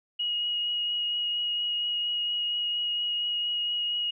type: tone with vibrato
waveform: sine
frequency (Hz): 2890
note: F#7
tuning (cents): -41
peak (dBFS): -26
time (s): 0.19-4.11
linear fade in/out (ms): 10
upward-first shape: triangle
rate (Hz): 4.3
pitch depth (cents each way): 11
effects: none